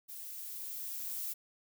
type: noise with level ramp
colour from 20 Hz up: violet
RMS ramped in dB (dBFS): -46 to -38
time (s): 0.08-1.34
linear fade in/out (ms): 20
effects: none